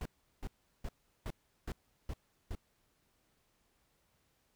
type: noise bursts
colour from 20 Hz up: brown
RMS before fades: -39 dBFS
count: 7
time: 0.01-2.552 s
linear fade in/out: 2 ms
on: 46 ms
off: 370 ms
effects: pink hiss -75 dBFS RMS until 4.55 s